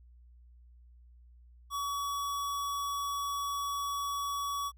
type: tone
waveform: square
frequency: 1132 Hz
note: C#6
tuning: 36 cents sharp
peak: -33 dBFS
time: 1.7-4.72 s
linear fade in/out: 50 ms
effects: added 60 Hz sine -54 dBFS peak until 4.77 s